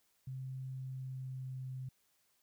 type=tone with pitch glide; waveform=sine; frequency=131.2 to 129.84 Hz; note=C3 to C3; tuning=+5 to -13 cents; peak=-40 dBFS; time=0.27-1.89 s; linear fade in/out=5 ms; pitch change=-18 cents; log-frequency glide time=0.65-1.75 s; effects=white hiss -75 dBFS RMS until 2.42 s